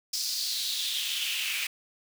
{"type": "noise with high-pass filter sweep", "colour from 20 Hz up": "pink", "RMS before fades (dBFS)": -31, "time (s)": [0.13, 1.67], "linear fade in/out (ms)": 5, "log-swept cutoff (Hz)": [5100, 2400], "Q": 4.3, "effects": []}